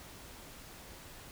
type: silence
effects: pink hiss -51 dBFS RMS until 1.31 s